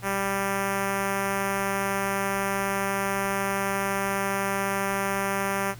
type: tone with notch filter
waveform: 5% pulse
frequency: 196.5 Hz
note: G3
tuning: 4 cents sharp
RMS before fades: -27 dBFS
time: 0.02-5.75 s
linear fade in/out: 50 ms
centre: 4200 Hz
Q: 0.78
effects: added 119 Hz sine -42 dBFS peak until 5.79 s + pink hiss -49 dBFS RMS until 5.79 s